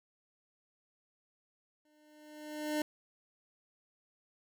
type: tone with exponential growth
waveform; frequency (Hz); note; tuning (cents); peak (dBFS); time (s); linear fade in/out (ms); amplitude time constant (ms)
25% pulse; 302.3; D#4; -50; -26; 1.85-2.82; 2; 210
effects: none